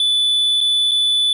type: tone with dropouts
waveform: triangle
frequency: 3479 Hz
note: A7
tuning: 20 cents flat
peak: -12 dBFS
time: 0-1.33 s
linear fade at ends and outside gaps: 2 ms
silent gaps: 0.606-0.611 / 0.912-0.916 s
effects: resampled to 32000 Hz